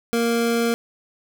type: tone pair together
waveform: square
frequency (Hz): 233.1 / 466.2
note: A#3 / A#4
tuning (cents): 0 / 0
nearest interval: octave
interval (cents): 1200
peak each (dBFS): -22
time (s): 0.13-0.74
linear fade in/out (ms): 0
effects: none

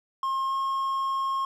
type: tone with pitch glide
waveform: triangle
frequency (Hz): 1070 to 1078.1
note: C6 to C#6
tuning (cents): +38 to -49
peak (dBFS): -23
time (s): 0.23-1.45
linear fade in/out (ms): 2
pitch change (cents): +13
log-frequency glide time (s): 0.47-0.54
effects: none

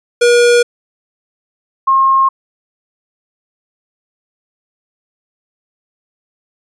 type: tone pair in turn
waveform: square / sine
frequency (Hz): 480 / 1072.6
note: B4 / C6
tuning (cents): -49 / +43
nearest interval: octave + major second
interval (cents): 1392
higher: second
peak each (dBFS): -7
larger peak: neither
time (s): 0.21-0.63 / 1.87-2.29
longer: neither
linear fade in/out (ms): 10
effects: resampled to 22050 Hz

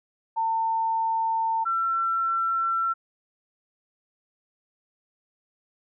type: tone pair in turn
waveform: sine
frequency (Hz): 900 / 1348.5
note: A5 / E6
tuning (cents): +39 / +39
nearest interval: perfect fifth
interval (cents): 700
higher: second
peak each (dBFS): -22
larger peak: neither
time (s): 0.36-1.65 / 1.65-2.94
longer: neither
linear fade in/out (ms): 20
effects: none

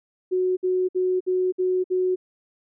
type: tone bursts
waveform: sine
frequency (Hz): 368.2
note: F#4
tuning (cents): -8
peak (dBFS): -19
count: 6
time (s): 0.31-2.16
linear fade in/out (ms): 20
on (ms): 260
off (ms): 58
effects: none

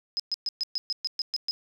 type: tone bursts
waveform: sine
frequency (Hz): 5070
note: D#8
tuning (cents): +32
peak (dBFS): -25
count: 10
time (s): 0.17-1.51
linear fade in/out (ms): 0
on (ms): 26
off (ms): 120
effects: none

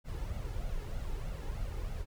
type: noise with flanger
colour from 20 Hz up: brown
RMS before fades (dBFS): -37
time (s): 0.04-2.06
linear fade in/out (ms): 50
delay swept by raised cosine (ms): 1.4 to 2.35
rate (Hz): 3.2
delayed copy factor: +0.6
effects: none

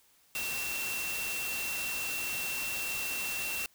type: tone in noise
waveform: sine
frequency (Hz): 2709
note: E7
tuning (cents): +47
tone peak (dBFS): -35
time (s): 0.35-3.66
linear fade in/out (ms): 2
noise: white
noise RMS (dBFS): -37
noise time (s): 0.35-3.66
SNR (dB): -1
effects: white hiss -65 dBFS RMS until 3.74 s

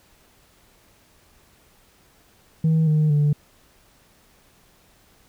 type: tone with pitch steps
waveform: sine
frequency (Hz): 160 / 153.48 / 147.23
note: D#3 / D#3 / D3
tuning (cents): +49 / -23 / +5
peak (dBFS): -13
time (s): 2.64-3.33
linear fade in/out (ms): 5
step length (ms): 230
effects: tanh soft clip ceiling -14 dBFS + pink hiss -57 dBFS RMS until 5.28 s

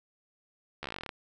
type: slowing click train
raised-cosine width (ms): 0.3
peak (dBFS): -21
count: 14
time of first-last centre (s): 0.83-1.092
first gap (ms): 13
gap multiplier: 1.07
effects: none

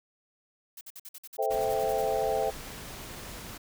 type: noise bursts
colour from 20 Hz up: blue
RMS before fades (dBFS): -44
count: 14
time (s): 0.77-2.02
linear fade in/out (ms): 5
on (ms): 41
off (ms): 52
type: chord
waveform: sine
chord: A minor seventh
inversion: none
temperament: equal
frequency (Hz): 440 / 523.3 / 659.3 / 784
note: A4 / C5 / E5 / G5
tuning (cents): 0 / 0 / 0 / 0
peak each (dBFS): -31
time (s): 1.38-2.51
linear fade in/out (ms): 20
type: noise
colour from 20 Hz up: pink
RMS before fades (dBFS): -42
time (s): 1.5-3.58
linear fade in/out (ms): 10
effects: none

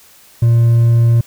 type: tone with hard clipping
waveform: triangle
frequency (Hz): 116.9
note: A#2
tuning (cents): +5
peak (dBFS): -8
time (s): 0.42-1.21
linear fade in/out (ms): 5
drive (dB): 5
effects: white hiss -45 dBFS RMS until 1.26 s

